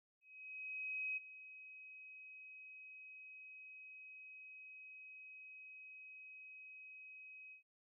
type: tone with ADSR envelope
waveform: sine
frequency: 2536 Hz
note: D#7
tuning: 32 cents sharp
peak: -38 dBFS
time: 0.21-7.63 s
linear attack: 960 ms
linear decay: 16 ms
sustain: -15 dB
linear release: 110 ms
effects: none